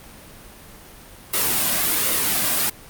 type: noise with flanger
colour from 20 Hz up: white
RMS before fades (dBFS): -20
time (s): 1.33-2.7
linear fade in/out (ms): 10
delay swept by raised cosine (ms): 1.2 to 2.3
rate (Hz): 1.3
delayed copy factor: -0.5
effects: pink hiss -43 dBFS RMS until 2.89 s + Opus 32 kbps